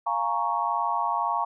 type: chord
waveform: sine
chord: Bb minor seventh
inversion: second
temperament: equal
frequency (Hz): 698.5 / 830.6 / 932.3 / 1108.7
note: F5 / Ab5 / Bb5 / Db6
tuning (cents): 0 / 0 / 0 / 0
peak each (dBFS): -31 / -31 / -27 / -28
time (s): 0.06-1.45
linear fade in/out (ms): 10
effects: none